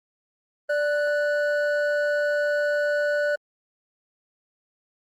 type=tone pair together; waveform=triangle; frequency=587.3 / 1480 Hz; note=D5 / F#6; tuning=0 / 0 cents; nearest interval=octave + major third; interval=1600 cents; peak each=-20 / -25 dBFS; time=0.69-3.36 s; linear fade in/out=10 ms; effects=Opus 24 kbps